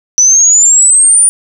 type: exponential sweep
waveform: sine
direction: up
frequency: 5920 to 9510 Hz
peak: -3 dBFS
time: 0.18-1.29 s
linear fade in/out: 0 ms
effects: 7-bit